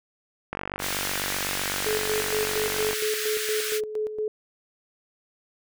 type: click train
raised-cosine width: 0.5 ms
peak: -14 dBFS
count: 116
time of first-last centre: 0.53-2.931 s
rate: 47.9 Hz
type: high-pass noise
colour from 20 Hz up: pink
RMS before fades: -30 dBFS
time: 0.79-3.81 s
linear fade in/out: 50 ms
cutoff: 1400 Hz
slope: 48 dB/octave
type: tone with tremolo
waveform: sine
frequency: 428.7 Hz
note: A4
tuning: 45 cents flat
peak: -24 dBFS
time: 1.86-4.28 s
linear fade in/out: 2 ms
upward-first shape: square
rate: 4.3 Hz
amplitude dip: 60%
effects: none